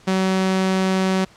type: tone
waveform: sawtooth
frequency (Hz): 188.9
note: F#3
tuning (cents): +36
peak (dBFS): -13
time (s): 0.07-1.25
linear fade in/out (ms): 10
effects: pink hiss -50 dBFS RMS until 1.36 s + low-pass 7000 Hz 12 dB/octave